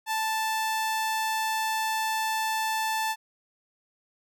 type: tone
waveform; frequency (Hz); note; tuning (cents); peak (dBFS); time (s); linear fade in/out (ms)
sawtooth; 880; A5; 0; -22; 0.06-3.16; 50
effects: none